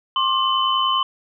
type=tone cluster; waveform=sine; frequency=1062 / 1172 / 3028 Hz; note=C6 / D6 / F#7; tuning=+25 / -4 / +39 cents; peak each=-19 / -25 / -21 dBFS; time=0.16-1.03 s; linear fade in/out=2 ms; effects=none